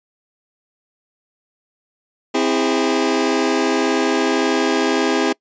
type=chord; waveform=sawtooth; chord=C augmented; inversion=none; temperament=just; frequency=261.6 / 327 / 408.8 Hz; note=C4 / E4 / G#4; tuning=0 / -14 / -27 cents; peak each=-16 dBFS; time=2.34-5.33 s; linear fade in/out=10 ms; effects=noise-tail reverb RT60 0.1 s tail -25 dB re dry + resampled to 16000 Hz